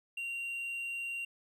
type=tone; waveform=triangle; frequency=2762 Hz; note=F7; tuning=20 cents flat; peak=-34 dBFS; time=0.17-1.25 s; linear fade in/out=5 ms; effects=none